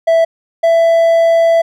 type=tone pair in turn; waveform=triangle; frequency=659.3 / 664.7 Hz; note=E5 / E5; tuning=0 / +14 cents; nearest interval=unison; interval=14 cents; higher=second; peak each=-5 dBFS; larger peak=neither; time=0.07-0.25 / 0.63-1.62 s; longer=second; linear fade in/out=10 ms; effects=none